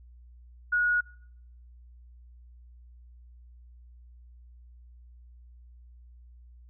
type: tone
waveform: sine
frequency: 1452 Hz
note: F#6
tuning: 33 cents flat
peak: -22 dBFS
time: 0.72-1.01 s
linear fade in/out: 10 ms
effects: noise-tail reverb RT60 0.7 s tail -25 dB re dry + added 60 Hz sine -49 dBFS peak until 6.69 s